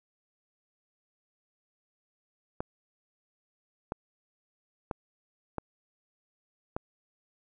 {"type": "clicks", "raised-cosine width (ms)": 1, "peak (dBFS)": -18, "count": 5, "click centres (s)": [2.605, 3.921, 4.912, 5.583, 6.765], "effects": []}